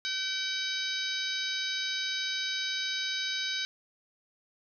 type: harmonic tone with a mistuned harmonic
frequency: 766 Hz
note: G5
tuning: 40 cents flat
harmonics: 2 / 3 / 4 / 5 / 6 / 7 / 8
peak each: -37 / -39 / -39 / -34 / -39 / -40 / -44 dBFS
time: 0.05-3.65 s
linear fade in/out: 0 ms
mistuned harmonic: 7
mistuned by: -75 cents
effects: none